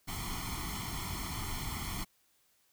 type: noise with comb filter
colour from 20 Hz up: pink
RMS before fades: -38 dBFS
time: 0.07-2.05 s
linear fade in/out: 20 ms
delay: 0.93 ms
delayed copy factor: +1
effects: white hiss -71 dBFS RMS until 2.72 s